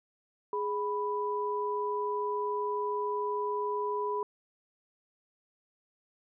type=tone pair together; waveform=sine; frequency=415.7 / 988.7 Hz; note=G#4 / B5; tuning=+2 / +2 cents; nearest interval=octave + minor third; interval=1500 cents; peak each=-32 / -32 dBFS; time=0.53-4.23 s; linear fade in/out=2 ms; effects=none